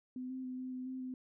sine tone with pitch steps, 253.9 / 259.7 / 254.6 / 256.7 / 254.6 / 259.4 / 255.8 Hz, B3 / C4 / C4 / C4 / C4 / C4 / C4, +48 / -13 / -47 / -33 / -47 / -15 / -39 cents, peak -39 dBFS, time 0.16-1.14 s, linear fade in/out 2 ms, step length 140 ms, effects none

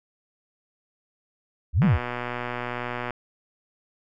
sine exponential two-way sweep, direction up then down, 58.27 to 213.6 to 58.27 Hz, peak -16 dBFS, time 1.73-1.99 s, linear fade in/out 50 ms, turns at 1.85 s
click train, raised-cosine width 0.5 ms, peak -15 dBFS, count 158, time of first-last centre 1.82-3.107 s, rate 122 Hz
effects none

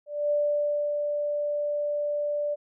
sine tone with ADSR envelope, 587.3 Hz, D5, in tune, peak -21 dBFS, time 0.06-2.56 s, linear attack 250 ms, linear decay 610 ms, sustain -4 dB, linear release 28 ms, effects none

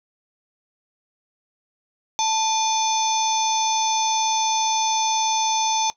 harmonic tone with a mistuned harmonic, 881 Hz, A5, 2 cents sharp, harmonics 1 / 3 / 4 / 5 / 6 / 7, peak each -21 / -32 / -26 / -34 / -33 / -25 dBFS, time 2.19-5.9 s, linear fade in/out 0 ms, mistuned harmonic 3, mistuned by -140 cents, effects noise-tail reverb RT60 0.1 s tail -17 dB re dry

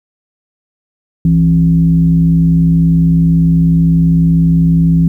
sine tone with frequency modulation, 165.9 Hz, E3, 11 cents sharp, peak -6 dBFS, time 1.25-5.08 s, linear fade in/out 2 ms, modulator 102 Hz, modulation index 0.49, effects 8-bit

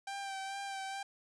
sawtooth tone with vibrato, 784 Hz, G5, in tune, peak -35 dBFS, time 0.07-1.03 s, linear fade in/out 5 ms, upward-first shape sine, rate 2.3 Hz, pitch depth 26 cents each way, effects resampled to 22050 Hz

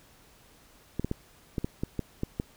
clicks, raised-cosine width 3 ms, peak -16 dBFS, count 9, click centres 0.996 / 1.046 / 1.114 / 1.582 / 1.645 / 1.835 / 1.993 / 2.234 / 2.399 s, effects pink hiss -58 dBFS RMS until 2.56 s

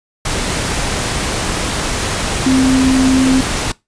sine tone in noise, 261.6 Hz, C4, in tune, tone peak -9 dBFS, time 2.46-3.41 s, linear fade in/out 5 ms, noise pink, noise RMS -18 dBFS, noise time 0.25-3.72 s, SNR +6 dB, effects noise-tail reverb RT60 0.2 s tail -21 dB re dry + resampled to 22050 Hz

